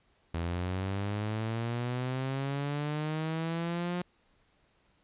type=linear sweep; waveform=sawtooth; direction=up; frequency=82.3 to 178.8 Hz; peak=-27 dBFS; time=0.34-4.02 s; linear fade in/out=5 ms; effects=pink hiss -69 dBFS RMS until 5.03 s + resampled to 8000 Hz